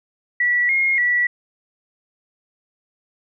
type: tone with pitch steps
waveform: sine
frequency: 1948 / 2145 / 1949 Hz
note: B6 / C7 / B6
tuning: -24 / +42 / -23 cents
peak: -15 dBFS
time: 0.4-1.27 s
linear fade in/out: 5 ms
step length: 290 ms
effects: none